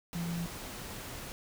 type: tone in noise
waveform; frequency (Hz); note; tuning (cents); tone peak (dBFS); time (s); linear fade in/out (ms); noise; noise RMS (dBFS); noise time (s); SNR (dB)
sine; 170; F3; -46; -33; 0.15-0.46; 0; pink; -43; 0.13-1.32; +7
effects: none